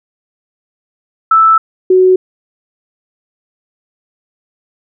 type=tone pair in turn; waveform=sine; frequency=1318 / 371.2 Hz; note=E6 / F#4; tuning=-1 / +6 cents; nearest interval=octave + minor seventh; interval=2193 cents; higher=first; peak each=-4 dBFS; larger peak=neither; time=1.31-1.58 / 1.9-2.16 s; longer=first; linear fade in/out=5 ms; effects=none